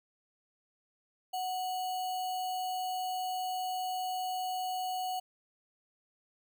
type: tone with sample-and-hold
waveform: sine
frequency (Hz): 740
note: F#5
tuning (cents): 0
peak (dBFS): -32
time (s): 1.33-5.2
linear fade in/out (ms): 10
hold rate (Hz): 3675
effects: none